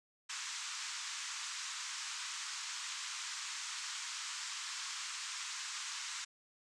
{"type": "band-pass noise", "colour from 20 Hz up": "white", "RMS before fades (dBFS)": -43, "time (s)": [0.29, 6.25], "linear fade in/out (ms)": 10, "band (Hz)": [970, 7800], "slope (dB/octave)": 48, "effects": []}